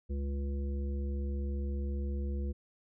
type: harmonic tone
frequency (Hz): 69.8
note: C#2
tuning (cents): +13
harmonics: 1 / 3 / 5 / 7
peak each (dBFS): -32 / -42 / -46 / -49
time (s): 0.09-2.53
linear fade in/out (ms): 20
effects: none